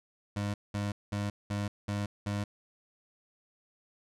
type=tone bursts; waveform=25% pulse; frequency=102.2 Hz; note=G#2; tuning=27 cents flat; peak=-27 dBFS; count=6; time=0.36-2.44 s; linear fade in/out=5 ms; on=180 ms; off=200 ms; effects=low-pass 9000 Hz 12 dB/octave